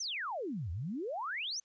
sine exponential two-way sweep, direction down then up, 6440 to 77.78 to 6440 Hz, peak -35 dBFS, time 0-1.6 s, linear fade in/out 5 ms, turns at 0.71 s, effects white hiss -75 dBFS RMS until 1.64 s + resampled to 16000 Hz

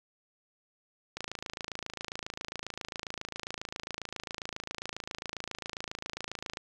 click train, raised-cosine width 0.2 ms, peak -19 dBFS, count 149, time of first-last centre 1.17-6.571 s, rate 27.4 Hz, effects none

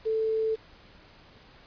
sine tone with quantisation, 441.5 Hz, A4, 6 cents sharp, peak -24 dBFS, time 0.05-0.56 s, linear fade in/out 20 ms, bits 8, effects pink hiss -54 dBFS RMS until 1.66 s + resampled to 11025 Hz

